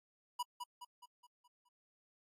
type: tone with echo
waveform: square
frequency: 976 Hz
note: B5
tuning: 21 cents flat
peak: -36 dBFS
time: 0.39-0.43 s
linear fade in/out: 10 ms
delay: 210 ms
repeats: 6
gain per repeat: -6 dB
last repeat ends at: 1.69 s
effects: AAC 48 kbps